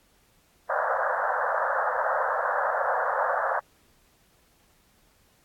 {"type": "band-pass noise", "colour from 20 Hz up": "pink", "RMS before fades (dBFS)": -26, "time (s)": [0.69, 3.6], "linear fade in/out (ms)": 10, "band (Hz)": [510, 1700], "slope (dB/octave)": 96, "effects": ["pink hiss -63 dBFS RMS until 5.44 s", "AAC 64 kbps"]}